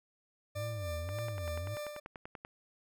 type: tone with vibrato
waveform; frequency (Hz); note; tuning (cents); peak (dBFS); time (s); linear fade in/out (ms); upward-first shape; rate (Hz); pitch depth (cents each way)
triangle; 95.5; G2; -45; -35; 0.55-1.76; 20; sine; 1.8; 290
type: tone with tremolo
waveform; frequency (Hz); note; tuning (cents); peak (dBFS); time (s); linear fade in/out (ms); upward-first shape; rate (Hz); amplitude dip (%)
40% pulse; 594; D5; +20; -37; 0.55-2; 10; sine; 3.4; 50
type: click train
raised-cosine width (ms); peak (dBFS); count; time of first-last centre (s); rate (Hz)
0.5; -29; 15; 1.09-2.449; 10.3
effects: none